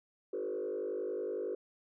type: tone with frequency modulation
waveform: sine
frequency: 430.1 Hz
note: A4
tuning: 39 cents flat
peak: -33 dBFS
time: 0.33-1.55 s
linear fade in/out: 5 ms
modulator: 50.9 Hz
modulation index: 1.6
effects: tanh soft clip ceiling -30 dBFS